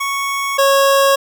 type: tone pair in turn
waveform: 25% pulse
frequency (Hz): 1108.7 / 549.9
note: C#6 / C#5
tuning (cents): 0 / -14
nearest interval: octave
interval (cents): 1214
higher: first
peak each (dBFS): -14 / -6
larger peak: second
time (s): 0-0.58 / 0.58-1.16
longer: neither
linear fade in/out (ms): 10
effects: none